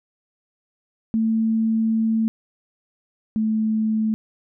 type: tone pair in turn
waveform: sine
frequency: 223 / 218.5 Hz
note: A3 / A3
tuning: +23 / -12 cents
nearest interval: unison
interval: 35 cents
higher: first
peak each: -17 / -18 dBFS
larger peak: first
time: 1.14-2.28 / 3.36-4.14 s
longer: first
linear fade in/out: 0 ms
effects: none